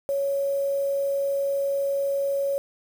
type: tone with quantisation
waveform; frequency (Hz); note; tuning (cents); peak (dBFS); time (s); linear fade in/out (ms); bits
sine; 556; C#5; +5; -22; 0.09-2.58; 0; 7
effects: none